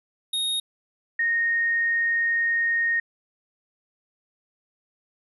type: tone pair in turn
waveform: square / sine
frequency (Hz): 3729 / 1854.8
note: A#7 / A#6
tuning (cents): 0 / -9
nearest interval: octave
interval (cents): 1209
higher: first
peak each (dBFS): -24 / -20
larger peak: second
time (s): 0.33-0.6 / 1.19-3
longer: second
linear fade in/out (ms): 5
effects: resampled to 32000 Hz